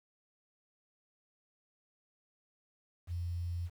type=tone with quantisation; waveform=sine; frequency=86.7 Hz; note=F2; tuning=12 cents flat; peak=-34 dBFS; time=3.07-3.7 s; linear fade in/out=50 ms; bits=10; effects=none